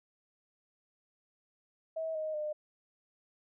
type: tone with pitch steps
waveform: sine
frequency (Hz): 644 / 624.2 / 605.1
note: E5 / D#5 / D#5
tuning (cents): -41 / +5 / -48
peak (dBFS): -33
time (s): 1.96-2.53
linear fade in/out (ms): 10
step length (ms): 190
effects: none